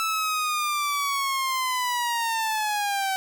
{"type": "linear sweep", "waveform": "sawtooth", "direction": "down", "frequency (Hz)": [1318.5, 761], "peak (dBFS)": -20, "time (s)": [0, 3.16], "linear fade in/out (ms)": 0, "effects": []}